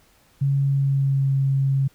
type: tone with pitch glide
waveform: sine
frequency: 138.59 to 136.13 Hz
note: C#3 to C#3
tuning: 0 to -31 cents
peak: -17 dBFS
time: 0.41-1.88 s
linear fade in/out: 10 ms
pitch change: -31 cents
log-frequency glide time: 0.63-1.32 s
effects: pink hiss -58 dBFS RMS until 1.94 s